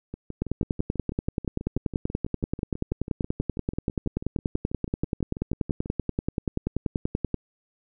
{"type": "two click trains", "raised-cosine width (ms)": 3, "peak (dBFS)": [-12, -21], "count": [73, 36], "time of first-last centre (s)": [[0.42, 7.343], [0.14, 5.859]], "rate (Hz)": [10.4, 6.12], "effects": []}